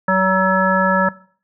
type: harmonic tone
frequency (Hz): 188.7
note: F#3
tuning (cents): +34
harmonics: 1 / 3 / 5 / 7 / 9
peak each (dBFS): -19 / -19 / -19 / -19 / -19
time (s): 0.08-1.09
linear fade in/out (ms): 5
effects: noise-tail reverb RT60 0.5 s tail -20 dB re dry